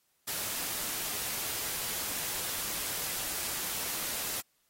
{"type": "noise", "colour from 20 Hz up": "white", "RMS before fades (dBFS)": -35, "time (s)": [0.27, 4.41], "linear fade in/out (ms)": 10, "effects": ["white hiss -73 dBFS RMS until 4.69 s", "AAC 48 kbps"]}